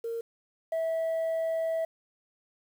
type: tone pair in turn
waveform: sine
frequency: 461.1 / 652.3 Hz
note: A#4 / E5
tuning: -19 / -18 cents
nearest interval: tritone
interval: 601 cents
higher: second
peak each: -30 / -24 dBFS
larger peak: second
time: 0.04-0.21 / 0.72-1.85 s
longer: second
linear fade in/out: 5 ms
effects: tanh soft clip ceiling -26 dBFS + 9-bit